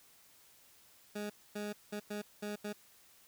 20% pulse tone bursts at uneven times, 207.7 Hz, G#3, in tune, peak -33 dBFS, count 6, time 1.15-1.3 / 1.55-1.73 / 1.92-2 / 2.1-2.22 / 2.42-2.56 / 2.64-2.73 s, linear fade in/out 10 ms, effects white hiss -63 dBFS RMS until 3.27 s

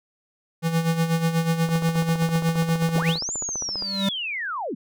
square tone with tremolo, 164.81 Hz, E3, in tune, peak -18 dBFS, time 0.62-3.19 s, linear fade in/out 50 ms, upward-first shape sine, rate 8.2 Hz, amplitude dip 65%
click train, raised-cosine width 1 ms, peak -20 dBFS, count 33, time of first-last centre 1.69-3.823 s, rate 15 Hz
sine linear two-way sweep, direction up then down, 33.21 to 7280 to 174.3 Hz, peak -26 dBFS, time 2.95-4.75 s, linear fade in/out 10 ms, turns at 3.33 s
square tone with exponential growth, 196 Hz, G3, in tune, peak -19 dBFS, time 3.63-4.09 s, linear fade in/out 5 ms, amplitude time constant 100 ms
effects none

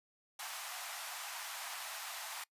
pink high-pass noise, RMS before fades -44 dBFS, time 0.39-2.44 s, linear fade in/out 5 ms, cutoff 700 Hz, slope 48 dB/octave, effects noise-tail reverb RT60 0.1 s tail -23 dB re dry + resampled to 32000 Hz

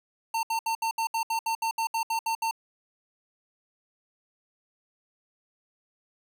square tone bursts, 904 Hz, A5, 47 cents sharp, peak -26 dBFS, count 14, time 0.34-2.511 s, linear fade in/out 5 ms, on 91 ms, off 69 ms, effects none

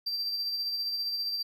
triangle tone with tremolo, 4699 Hz, D8, in tune, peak -27 dBFS, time 0.06-1.43 s, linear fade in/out 10 ms, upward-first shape sine, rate 15 Hz, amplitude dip 35%, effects none

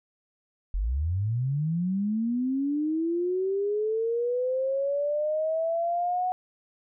sine linear sweep, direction up, 41.2 to 740 Hz, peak -24 dBFS, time 0.74-6.32 s, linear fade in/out 0 ms, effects none

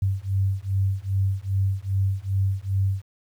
sine beating tone pair, 95.8 / 98.3 Hz, G2 / G2, -39 / +5 cents, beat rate 2.5 Hz, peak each -24 dBFS, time 0.02-3.02 s, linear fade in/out 5 ms, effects 9-bit

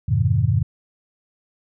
sine chord, F half-diminished seventh, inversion none, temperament equal with one note detuned, 87.31 / 103.83 / 125.77 / 155.56 Hz, F2 / Ab2 / Cb3 / Eb3, 0 / 0 / +32 / 0 cents, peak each -23 / -19 / -20 / -24 dBFS, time 0.08-0.63 s, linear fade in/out 10 ms, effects none

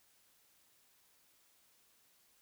silence, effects white hiss -70 dBFS RMS until 2.41 s

